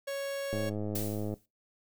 45% pulse tone, 554.4 Hz, C#5, in tune, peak -33 dBFS, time 0.07-0.7 s, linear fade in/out 10 ms
click train, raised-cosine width 2 ms, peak -23 dBFS, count 86, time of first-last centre 0.53-1.34 s, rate 105 Hz
blue noise with exponential decay, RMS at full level -34 dBFS, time 0.95-1.46 s, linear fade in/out 5 ms, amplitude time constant 110 ms
effects noise-tail reverb RT60 0.2 s tail -18 dB re dry

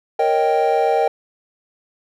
triangle chord, Eb dominant seventh, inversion second, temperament equal, 466.2 / 554.4 / 622.3 / 784 Hz, Bb4 / Db5 / Eb5 / G5, 0 / 0 / 0 / 0 cents, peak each -17 / -22 / -19 / -16 dBFS, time 0.19-1.08 s, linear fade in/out 5 ms, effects none

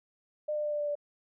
sine tone with pitch steps, 603 / 599.2 / 595.4 / 591.6 / 587.9 / 584.1 Hz, D5 / D5 / D5 / D5 / D5 / D5, +46 / +35 / +24 / +13 / +2 / -10 cents, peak -29 dBFS, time 0.48-0.954 s, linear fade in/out 10 ms, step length 79 ms, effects none

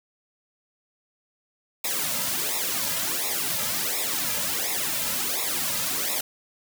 white noise with flanger, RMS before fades -27 dBFS, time 1.84-6.21 s, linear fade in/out 5 ms, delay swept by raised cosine 0.65 to 2.75 ms, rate 1.4 Hz, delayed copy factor -1, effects none

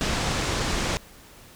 pink low-pass noise, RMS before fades -26 dBFS, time 0.01-0.97 s, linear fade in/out 0 ms, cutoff 7700 Hz, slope 24 dB/octave, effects pink hiss -49 dBFS RMS until 1.55 s

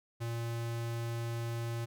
square tone, 116.54 Hz, A#2, in tune, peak -35 dBFS, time 0.2-1.86 s, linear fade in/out 20 ms, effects none

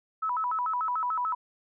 sine tone with vibrato, 1130 Hz, C#6, 33 cents sharp, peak -26 dBFS, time 0.22-1.35 s, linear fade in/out 10 ms, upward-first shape square, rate 6.8 Hz, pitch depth 240 cents each way, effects none

